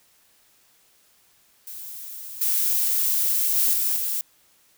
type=noise with level steps; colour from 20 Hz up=violet; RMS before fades=-37 / -22 / -20 / -23 / -26 dBFS; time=1.67-4.21 s; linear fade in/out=2 ms; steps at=2.41 / 3.56 / 3.73 / 3.96 s; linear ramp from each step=5 ms; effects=white hiss -60 dBFS RMS until 4.77 s